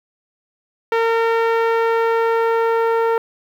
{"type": "tone with low-pass filter sweep", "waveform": "sawtooth", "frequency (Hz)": 456.9, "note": "A#4", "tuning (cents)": -35, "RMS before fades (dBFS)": -17, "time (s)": [0.92, 3.18], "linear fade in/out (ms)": 2, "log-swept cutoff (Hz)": [2200, 1300], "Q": 1, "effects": ["8-bit"]}